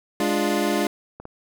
25% pulse chord, D diminished, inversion second, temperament equal, 207.7 / 293.7 / 349.2 Hz, Ab3 / D4 / F4, 0 / 0 / 0 cents, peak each -21 dBFS, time 0.2-0.87 s, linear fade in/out 2 ms
clicks, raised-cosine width 1 ms, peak -24 / -22 dBFS, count 2, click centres 1.2 / 1.254 s
effects none

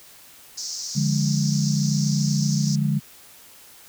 pink band-pass noise, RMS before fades -32 dBFS, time 0.57-2.76 s, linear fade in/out 10 ms, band 5000 to 6500 Hz, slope 48 dB/octave
sine chord, D diminished, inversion none, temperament equal, 146.83 / 174.61 / 207.7 Hz, D3 / F3 / Ab3, 0 / 0 / 0 cents, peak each -21 / -27 / -24 dBFS, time 0.95-3 s, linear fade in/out 20 ms
effects white hiss -48 dBFS RMS until 3.88 s

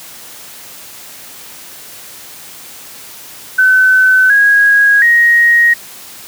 sine tone with pitch steps, 1518 / 1649 / 1880 Hz, F#6 / G#6 / A#6, +44 / -13 / +14 cents, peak -5 dBFS, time 3.58-5.74 s, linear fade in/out 10 ms, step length 720 ms, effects white hiss -33 dBFS RMS until 6.27 s + high-pass 80 Hz 12 dB/octave

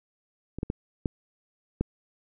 clicks, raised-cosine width 3 ms, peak -22 / -15 / -15 / -13 / -12 dBFS, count 5, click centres 0.586 / 0.631 / 0.701 / 1.058 / 1.81 s, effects none

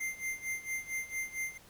square tone with tremolo, 2093 Hz, C7, in tune, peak -33 dBFS, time 0-1.58 s, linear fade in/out 10 ms, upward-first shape sine, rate 4.4 Hz, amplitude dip 85%, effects pink hiss -58 dBFS RMS until 1.69 s

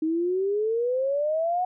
sine exponential sweep, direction up, 311.1 to 740 Hz, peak -22 dBFS, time 0.02-1.65 s, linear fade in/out 5 ms, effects none

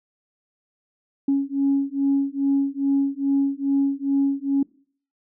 sine beating tone pair, 275.7 / 278.1 Hz, C#4 / C#4, -9 / +6 cents, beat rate 2.4 Hz, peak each -21 dBFS, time 1.28-4.63 s, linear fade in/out 5 ms, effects noise-tail reverb RT60 0.5 s tail -23 dB re dry + tanh soft clip ceiling -12 dBFS

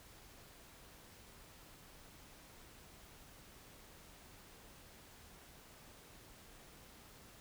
silence, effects pink hiss -59 dBFS RMS until 7.4 s

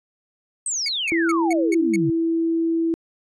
sine exponential sweep, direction down, 8530 to 130.7 Hz, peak -22 dBFS, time 0.66-2.1 s, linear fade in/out 2 ms
45% pulse tone bursts, 2217 Hz, C#7, in tune, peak -25 dBFS, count 6, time 0.86-1.96 s, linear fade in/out 2 ms, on 25 ms, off 190 ms
sine tone with pitch glide, 331.9 to 329.8 Hz, E4 to E4, +12 to +1 cents, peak -18 dBFS, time 1.12-2.94 s, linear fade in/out 0 ms, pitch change -11 cents, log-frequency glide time 1.43-1.58 s
effects resampled to 24000 Hz

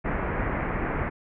pink low-pass noise, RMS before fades -28 dBFS, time 0.04-1.1 s, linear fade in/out 20 ms, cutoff 2200 Hz, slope 48 dB/octave, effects none

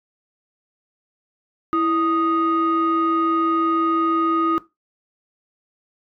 sine tone pair together, 328.9 / 1243 Hz, E4 / D#6, -4 / -2 cents, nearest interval octave + major seventh, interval 2302 cents, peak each -18 dBFS, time 1.73-4.58 s, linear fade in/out 0 ms, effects noise-tail reverb RT60 0.2 s tail -17 dB re dry + tanh soft clip ceiling -12 dBFS

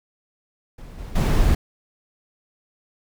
brown noise with level steps, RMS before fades -38 / -34 / -17 dBFS, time 0.78-1.55 s, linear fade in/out 5 ms, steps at 0.98 / 1.15 s, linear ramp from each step 10 ms, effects none

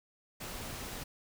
pink noise, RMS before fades -42 dBFS, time 0.4-1.04 s, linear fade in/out 10 ms, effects none

